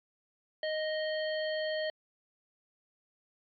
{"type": "harmonic tone with a mistuned harmonic", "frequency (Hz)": 622, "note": "D#5", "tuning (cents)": -1, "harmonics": [1, 3, 5, 7], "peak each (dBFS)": [-32, -39, -42, -44], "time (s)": [0.63, 1.9], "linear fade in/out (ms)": 2, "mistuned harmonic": 5, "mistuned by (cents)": 20, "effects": ["AAC 48 kbps"]}